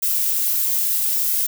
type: noise with flanger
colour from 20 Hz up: violet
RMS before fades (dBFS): -20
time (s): 0.02-1.47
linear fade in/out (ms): 10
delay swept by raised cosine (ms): 1.7 to 3.6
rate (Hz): 0.74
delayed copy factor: -0.5
effects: none